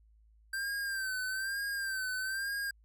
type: tone with vibrato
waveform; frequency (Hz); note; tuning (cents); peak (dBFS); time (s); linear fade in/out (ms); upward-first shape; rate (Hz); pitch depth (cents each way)
square; 1568; G6; 0; -34; 0.53-2.71; 5; sine; 1.1; 65
effects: added 54 Hz sine -60 dBFS peak until 2.84 s